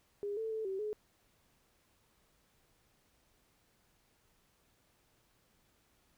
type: tone with pitch steps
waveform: sine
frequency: 407.4 / 444.5 / 439.4 / 384.1 / 424.1 Hz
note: G#4 / A4 / A4 / G4 / G#4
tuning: -33 / +18 / -2 / -35 / +36 cents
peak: -35 dBFS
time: 0.23-0.93 s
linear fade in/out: 0 ms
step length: 140 ms
effects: pink hiss -72 dBFS RMS until 6.17 s